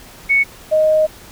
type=tone pair in turn; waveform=sine; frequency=2217 / 622.1 Hz; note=C#7 / D#5; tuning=0 / 0 cents; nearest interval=octave + minor seventh; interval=2200 cents; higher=first; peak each=-10 dBFS; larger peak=neither; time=0.29-0.44 / 0.71-1.07 s; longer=second; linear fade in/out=20 ms; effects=pink hiss -40 dBFS RMS until 1.31 s